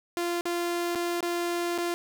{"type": "tone with dropouts", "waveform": "sawtooth", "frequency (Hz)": 346.2, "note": "F4", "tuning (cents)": -15, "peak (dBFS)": -23, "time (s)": [0.17, 1.94], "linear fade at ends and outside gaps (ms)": 0, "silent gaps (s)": [[0.41, 0.455], [0.951, 0.957], [1.206, 1.228], [1.778, 1.784]], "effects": []}